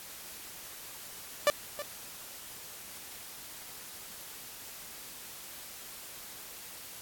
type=tone with echo; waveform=sawtooth; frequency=586 Hz; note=D5; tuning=4 cents flat; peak=-17 dBFS; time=1.47-1.5 s; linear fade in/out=0 ms; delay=320 ms; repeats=1; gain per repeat=-14 dB; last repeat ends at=1.82 s; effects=white hiss -46 dBFS RMS until 7.01 s + AAC 64 kbps